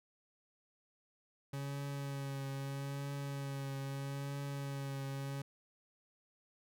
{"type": "tone with vibrato", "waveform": "40% pulse", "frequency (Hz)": 138.8, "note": "C#3", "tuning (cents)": 3, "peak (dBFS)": -38, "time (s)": [1.53, 5.42], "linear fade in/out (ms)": 5, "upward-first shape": "triangle", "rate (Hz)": 0.78, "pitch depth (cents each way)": 29, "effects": []}